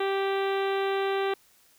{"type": "harmonic tone", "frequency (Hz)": 391.1, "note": "G4", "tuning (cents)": -4, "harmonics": [1, 2, 3, 4, 5, 6, 7, 8, 9, 10], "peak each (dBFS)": [-26, -32, -36, -38, -40, -42, -43, -44, -45, -46], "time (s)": [0, 1.34], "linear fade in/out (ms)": 5, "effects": ["white hiss -61 dBFS RMS until 1.78 s"]}